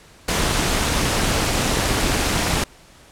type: noise with amplitude modulation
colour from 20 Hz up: pink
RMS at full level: -17 dBFS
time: 0.28-2.64 s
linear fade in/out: 5 ms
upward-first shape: sine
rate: 222 Hz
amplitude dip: 60%
effects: pink hiss -48 dBFS RMS until 3.11 s + low-pass 10000 Hz 12 dB/octave